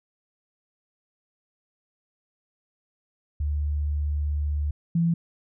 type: tone pair in turn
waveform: sine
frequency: 73.7 / 168.05 Hz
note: D2 / E3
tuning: +7 / +34 cents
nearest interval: octave + major second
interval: 1427 cents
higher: second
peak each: -23 / -19 dBFS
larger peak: second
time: 3.4-4.71 / 4.95-5.14 s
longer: first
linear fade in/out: 5 ms
effects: none